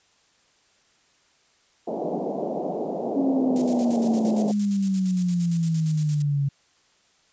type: band-pass noise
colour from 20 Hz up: white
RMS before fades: -28 dBFS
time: 1.87-4.52 s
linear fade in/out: 10 ms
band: 170 to 730 Hz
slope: 48 dB/octave
type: exponential sweep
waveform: sine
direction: down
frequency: 276.3 to 138.59 Hz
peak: -20 dBFS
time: 3.16-6.49 s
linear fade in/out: 10 ms
type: noise with tremolo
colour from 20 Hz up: violet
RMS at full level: -31 dBFS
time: 3.56-6.22 s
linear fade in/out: 0 ms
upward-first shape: square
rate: 8.7 Hz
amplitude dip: 65%
effects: white hiss -62 dBFS RMS until 7.32 s + resampled to 16000 Hz